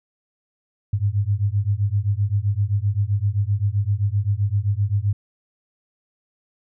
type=beating tone pair; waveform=sine; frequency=98 / 105.7 Hz; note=G2 / G#2; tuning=0 / +31 cents; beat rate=7.7 Hz; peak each=-21 dBFS; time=0.93-5.13 s; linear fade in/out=5 ms; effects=none